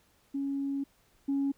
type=tone pair in turn; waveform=sine; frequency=277.2 / 277.2 Hz; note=C#4 / C#4; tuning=0 / 0 cents; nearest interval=unison; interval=0 cents; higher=neither; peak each=-29 / -25 dBFS; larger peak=second; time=0.34-0.84 / 1.28-1.52 s; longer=first; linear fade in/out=10 ms; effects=tanh soft clip ceiling -23 dBFS + pink hiss -67 dBFS RMS until 1.57 s